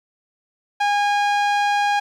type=tone with low-pass filter; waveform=sawtooth; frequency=818 Hz; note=G#5; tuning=26 cents flat; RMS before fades=-19 dBFS; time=0.8-2 s; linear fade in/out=10 ms; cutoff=4200 Hz; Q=0.5; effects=9-bit